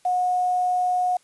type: tone with quantisation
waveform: sine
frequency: 726 Hz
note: F#5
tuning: 33 cents flat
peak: -19 dBFS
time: 0.05-1.17 s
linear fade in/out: 5 ms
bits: 7
effects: white hiss -60 dBFS RMS until 1.23 s + resampled to 24000 Hz